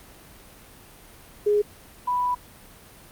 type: tone pair in turn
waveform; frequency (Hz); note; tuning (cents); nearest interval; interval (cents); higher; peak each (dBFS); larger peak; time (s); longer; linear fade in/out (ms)
sine; 415.3 / 987.8; G#4 / B5; 0 / 0; octave + minor third; 1500; second; -17 / -21; first; 1.46-1.62 / 2.07-2.35; second; 10
effects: pink hiss -48 dBFS RMS until 3.11 s + Opus 32 kbps